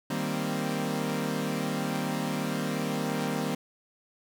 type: chord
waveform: sawtooth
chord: C minor seventh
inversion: first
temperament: equal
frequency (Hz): 155.56 / 196 / 233.1 / 261.6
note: Eb3 / G3 / Bb3 / C4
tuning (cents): 0 / 0 / 0 / 0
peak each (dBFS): -30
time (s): 0.1-3.55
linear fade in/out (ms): 5
effects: none